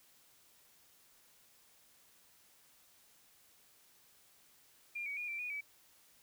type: tone with pitch steps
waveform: sine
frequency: 2399 / 2260 / 2437 / 2345 / 2459 / 2291 Hz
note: D7 / C#7 / D#7 / D7 / D#7 / D7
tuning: +36 / +33 / -37 / -3 / -21 / -44 cents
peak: -38 dBFS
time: 4.95-5.61 s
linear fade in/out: 10 ms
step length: 110 ms
effects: white hiss -66 dBFS RMS until 6.22 s